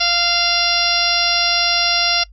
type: harmonic tone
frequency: 694 Hz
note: F5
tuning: 11 cents flat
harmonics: 1 / 2 / 3 / 4 / 5 / 6 / 7 / 8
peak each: -24 / -24 / -25 / -21 / -23 / -22 / -20 / -21 dBFS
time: 0-2.24 s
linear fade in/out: 10 ms
effects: noise-tail reverb RT60 0.1 s tail -24 dB re dry + added 50 Hz sine -40 dBFS peak until 2.32 s